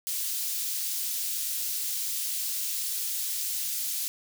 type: high-pass noise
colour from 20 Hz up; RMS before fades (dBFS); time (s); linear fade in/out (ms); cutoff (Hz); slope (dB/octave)
white; -31; 0.07-4.08; 0; 4000; 12
effects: none